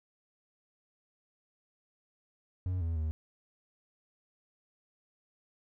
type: tone with pitch steps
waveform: triangle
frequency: 91.5 / 82.7 / 78.5 Hz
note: F#2 / E2 / D#2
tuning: -19 / +6 / +16 cents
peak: -28 dBFS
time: 2.66-3.11 s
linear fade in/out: 0 ms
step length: 150 ms
effects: none